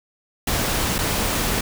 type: noise with dropouts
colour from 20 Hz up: pink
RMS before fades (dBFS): -22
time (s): 0.47-1.61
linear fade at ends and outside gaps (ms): 5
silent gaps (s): 0.983-0.987
effects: none